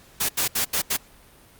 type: noise bursts at uneven times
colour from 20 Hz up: white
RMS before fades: -23 dBFS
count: 5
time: 0.2-0.29 / 0.37-0.48 / 0.55-0.65 / 0.73-0.82 / 0.9-0.97 s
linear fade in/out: 10 ms
effects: pink hiss -52 dBFS RMS until 1.59 s + Opus 48 kbps